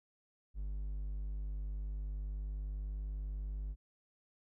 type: tone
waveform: triangle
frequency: 50.1 Hz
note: G1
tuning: 38 cents sharp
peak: -35 dBFS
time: 0.54-3.76 s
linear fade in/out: 50 ms
effects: none